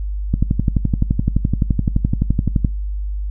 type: click train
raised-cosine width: 5 ms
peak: -3 dBFS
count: 28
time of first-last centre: 0.34-2.648 s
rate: 11.7 Hz
effects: noise-tail reverb RT60 0.3 s tail -23 dB re dry + added 50 Hz sine -20 dBFS peak until 3.3 s